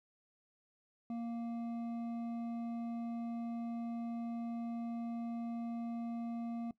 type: tone with hard clipping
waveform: sine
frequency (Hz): 233.1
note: A#3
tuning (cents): 0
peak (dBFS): -39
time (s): 1.1-6.71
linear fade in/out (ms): 2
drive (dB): 7
effects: noise-tail reverb RT60 0.1 s tail -19 dB re dry